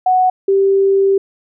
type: tone pair in turn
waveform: sine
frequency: 740 / 391.1 Hz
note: F#5 / G4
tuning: 0 / -4 cents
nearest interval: major seventh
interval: 1104 cents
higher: first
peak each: -9 dBFS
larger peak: neither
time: 0.06-0.3 / 0.48-1.18 s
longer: second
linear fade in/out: 5 ms
effects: none